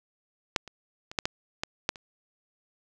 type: clicks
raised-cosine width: 0.2 ms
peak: -6 / -26 / -23 / -8 / -9 / -12 / -7 / -26 dBFS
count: 8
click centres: 0.562 / 0.677 / 1.115 / 1.188 / 1.255 / 1.635 / 1.891 / 1.958 s
effects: none